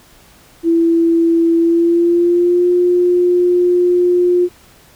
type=tone with pitch glide; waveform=sine; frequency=333.4 to 355.3 Hz; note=E4 to F4; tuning=+20 to +30 cents; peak=-9 dBFS; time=0.63-4.49 s; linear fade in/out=50 ms; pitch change=+110 cents; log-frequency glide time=1.56-2.68 s; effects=pink hiss -46 dBFS RMS until 4.95 s